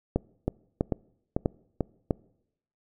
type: two click trains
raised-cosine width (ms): 2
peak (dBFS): -12 / -10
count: 4 / 4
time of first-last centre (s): 0.48-1.807 / 0.16-2.108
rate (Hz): 2.26 / 1.54
effects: noise-tail reverb RT60 0.8 s tail -25 dB re dry